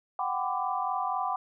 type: chord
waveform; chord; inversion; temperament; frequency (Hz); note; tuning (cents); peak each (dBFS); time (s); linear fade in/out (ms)
sine; G major seventh; third; equal with one note detuned; 740 / 784 / 1004.5 / 1174.7; F#5 / G5 / B5 / D6; 0 / 0 / +29 / 0; -33; 0.19-1.36; 2
effects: none